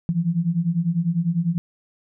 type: beating tone pair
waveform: sine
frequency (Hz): 163.2 / 173.2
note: E3 / F3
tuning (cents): -17 / -14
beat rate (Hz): 10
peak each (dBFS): -23 / -21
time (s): 0.09-1.58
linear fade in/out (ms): 0
effects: none